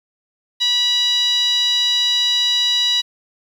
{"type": "tone with band-pass filter", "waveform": "10% pulse", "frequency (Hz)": 975, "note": "B5", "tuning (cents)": -23, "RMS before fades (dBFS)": -17, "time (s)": [0.6, 3.02], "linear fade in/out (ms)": 20, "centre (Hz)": 3700, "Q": 6.2, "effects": ["8-bit"]}